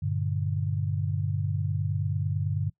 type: chord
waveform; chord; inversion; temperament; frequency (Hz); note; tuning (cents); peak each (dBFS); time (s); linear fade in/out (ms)
sine; G minor; none; just; 98 / 117.6 / 147; G2 / Bb2 / D3; 0 / +16 / +2; -28 / -34 / -29; 0.02-2.7; 10
effects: noise-tail reverb RT60 0.1 s tail -21 dB re dry